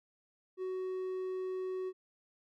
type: tone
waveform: triangle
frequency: 372.8 Hz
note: F#4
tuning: 13 cents sharp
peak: -33 dBFS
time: 0.57-1.93 s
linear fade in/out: 50 ms
effects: none